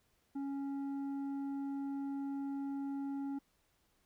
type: tone with tanh clipping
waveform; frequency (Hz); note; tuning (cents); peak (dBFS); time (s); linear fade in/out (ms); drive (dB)
sine; 277.2; C#4; 0; -38; 0.35-3.39; 10; 7
effects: pink hiss -75 dBFS RMS until 4.05 s